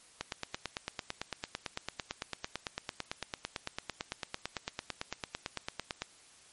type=click train; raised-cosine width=0.2 ms; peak=-17 dBFS; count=53; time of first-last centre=0.21-6.02 s; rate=8.95 Hz; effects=white hiss -59 dBFS RMS until 6.52 s + MP3 48 kbps